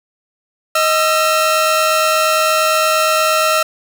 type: tone pair together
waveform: sawtooth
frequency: 627.7 / 1344 Hz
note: D#5 / E6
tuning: +15 / +33 cents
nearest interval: octave + minor second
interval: 1318 cents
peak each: -11 dBFS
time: 0.75-3.63 s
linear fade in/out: 5 ms
effects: none